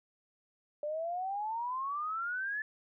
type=exponential sweep; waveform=sine; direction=up; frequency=585 to 1750 Hz; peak=-33 dBFS; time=0.83-2.62 s; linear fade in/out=2 ms; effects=none